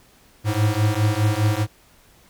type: beating tone pair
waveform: square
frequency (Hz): 103.83 / 108.73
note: G#2 / A2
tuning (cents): 0 / -20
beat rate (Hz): 4.9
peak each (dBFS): -21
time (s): 0.44-1.67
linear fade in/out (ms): 50
effects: pink hiss -54 dBFS RMS until 2.29 s